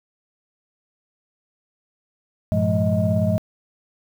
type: tone cluster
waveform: sine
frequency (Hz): 100.1 / 117 / 173.1 / 210.1 / 629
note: G2 / A#2 / F3 / G#3 / D#5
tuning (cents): +37 / +7 / -15 / +20 / +19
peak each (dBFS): -21 / -25 / -23 / -23 / -23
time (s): 2.52-3.38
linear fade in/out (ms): 0
effects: tanh soft clip ceiling -8 dBFS + 8-bit